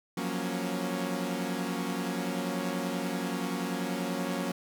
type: chord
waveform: sawtooth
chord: Gb major seventh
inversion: third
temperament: equal with one note detuned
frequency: 174.61 / 185 / 235 / 277.2 Hz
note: F3 / Gb3 / Bb3 / Db4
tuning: 0 / 0 / +14 / 0 cents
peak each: -34 / -31 / -32 / -32 dBFS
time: 0.17-4.52 s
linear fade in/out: 5 ms
effects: none